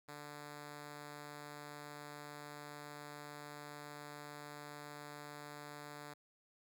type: tone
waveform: 5% pulse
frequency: 147 Hz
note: D3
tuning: 2 cents sharp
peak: -37 dBFS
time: 0.08-6.14 s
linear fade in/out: 10 ms
effects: none